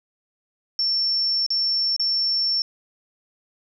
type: tone with dropouts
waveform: sine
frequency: 5420 Hz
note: E8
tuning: 47 cents sharp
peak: -19 dBFS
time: 0.79-2.62 s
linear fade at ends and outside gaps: 1 ms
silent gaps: 1.464-1.504 / 1.964-1.996 s
effects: none